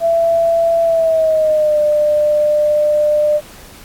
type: tone with pitch glide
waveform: sine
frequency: 668 to 598.6 Hz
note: E5 to D5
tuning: +23 to +33 cents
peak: -10 dBFS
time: 0-3.41 s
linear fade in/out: 50 ms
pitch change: -190 cents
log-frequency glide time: 0.83-1.79 s
effects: pink hiss -39 dBFS RMS until 3.84 s + AAC 64 kbps